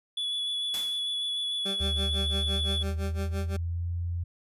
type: tone with vibrato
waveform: triangle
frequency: 3415 Hz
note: G#7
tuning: 48 cents sharp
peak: -27 dBFS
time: 0.17-2.83 s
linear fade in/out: 5 ms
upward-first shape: square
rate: 6.7 Hz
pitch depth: 11 cents each way
type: noise with exponential decay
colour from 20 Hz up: white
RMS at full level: -35 dBFS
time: 0.74-1.14 s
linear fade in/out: 0 ms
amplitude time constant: 86 ms
type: tone with tremolo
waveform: 20% pulse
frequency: 196 Hz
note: G3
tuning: in tune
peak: -27 dBFS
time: 1.65-3.57 s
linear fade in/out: 10 ms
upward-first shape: sine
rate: 5.9 Hz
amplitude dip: 90%
type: tone with pitch glide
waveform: sine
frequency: 76 to 86.3 Hz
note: D#2 to F2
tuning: -40 to -20 cents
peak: -28 dBFS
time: 1.8-4.24 s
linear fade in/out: 10 ms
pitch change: +220 cents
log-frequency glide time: 2.45-3.86 s
effects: resampled to 32000 Hz